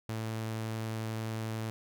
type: tone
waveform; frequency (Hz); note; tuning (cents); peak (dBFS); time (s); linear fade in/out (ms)
sawtooth; 111.1; A2; +17; -30; 0.09-1.7; 0
effects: none